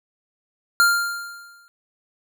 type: tone with exponential decay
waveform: square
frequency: 1396.9 Hz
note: F6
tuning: in tune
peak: -12 dBFS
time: 0.8-1.68 s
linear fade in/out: 0 ms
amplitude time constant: 190 ms
effects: none